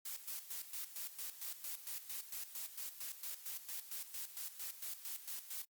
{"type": "noise with tremolo", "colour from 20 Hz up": "blue", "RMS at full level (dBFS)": -44, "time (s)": [0.05, 5.65], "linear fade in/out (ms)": 5, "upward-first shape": "square", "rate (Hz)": 4.4, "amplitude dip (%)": 70, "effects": ["noise-tail reverb RT60 0.1 s tail -25 dB re dry", "Opus 48 kbps"]}